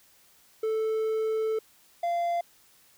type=tone pair in turn; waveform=triangle; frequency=439.6 / 689.4 Hz; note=A4 / F5; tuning=-2 / -23 cents; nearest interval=minor sixth; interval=779 cents; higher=second; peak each=-23 dBFS; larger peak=neither; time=0.63-1.59 / 2.03-2.41 s; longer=first; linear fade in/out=5 ms; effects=white hiss -60 dBFS RMS until 2.97 s